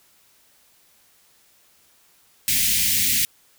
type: band-stop noise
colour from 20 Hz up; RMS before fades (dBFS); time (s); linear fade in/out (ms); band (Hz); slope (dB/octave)
white; -20; 2.48-3.25; 0; 260 to 1900; 48
effects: white hiss -58 dBFS RMS until 3.58 s